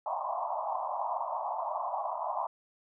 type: band-pass noise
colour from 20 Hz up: white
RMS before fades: -34 dBFS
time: 0.06-2.47 s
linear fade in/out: 2 ms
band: 610 to 1100 Hz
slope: 96 dB/octave
effects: none